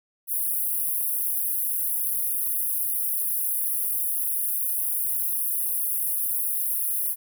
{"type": "high-pass noise", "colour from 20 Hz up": "pink", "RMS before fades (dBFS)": -26, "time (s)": [0.27, 7.16], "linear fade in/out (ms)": 50, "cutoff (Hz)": 10000, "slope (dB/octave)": 96, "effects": []}